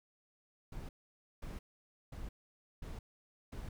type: noise bursts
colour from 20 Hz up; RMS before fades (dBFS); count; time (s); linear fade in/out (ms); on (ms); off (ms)
brown; -44; 5; 0.72-3.69; 5; 170; 530
effects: none